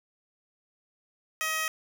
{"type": "tone with high-pass filter", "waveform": "15% pulse", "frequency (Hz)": 633, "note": "D#5", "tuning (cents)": 30, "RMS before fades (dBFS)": -30, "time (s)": [1.41, 1.68], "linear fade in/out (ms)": 0, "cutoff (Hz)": 1500, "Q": 0.74, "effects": []}